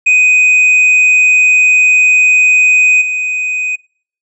triangle tone with level steps, 2500 Hz, D#7, 8 cents sharp, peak -4 / -12 dBFS, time 0.06-3.76 s, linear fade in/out 10 ms, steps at 3.01 s, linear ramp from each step 10 ms, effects noise-tail reverb RT60 0.5 s tail -23 dB re dry + resampled to 22050 Hz

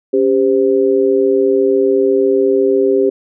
sine tone with amplitude modulation, 397 Hz, G4, 22 cents sharp, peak -5 dBFS, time 0.13-3.1 s, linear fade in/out 10 ms, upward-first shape sine, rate 120 Hz, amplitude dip 95%, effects none

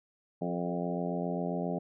harmonic tone with a mistuned harmonic, 87.5 Hz, F2, 4 cents sharp, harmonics 2 / 3 / 4 / 5 / 6 / 7 / 8 / 9, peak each -34 / -38 / -41 / -39 / -43 / -39 / -41 / -44 dBFS, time 0.41-1.79 s, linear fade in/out 10 ms, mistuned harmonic 5, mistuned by -19 cents, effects none

